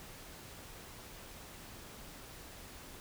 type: silence
effects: pink hiss -51 dBFS RMS until 3 s